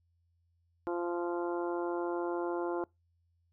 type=harmonic tone; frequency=173.5 Hz; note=F3; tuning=11 cents flat; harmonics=2 / 3 / 4 / 5 / 6 / 7 / 8; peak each=-33 / -40 / -42 / -42 / -44 / -55 / -47 dBFS; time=0.87-2.84 s; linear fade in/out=0 ms; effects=noise-tail reverb RT60 0.2 s tail -25 dB re dry + added 85 Hz sine -70 dBFS peak until 3.52 s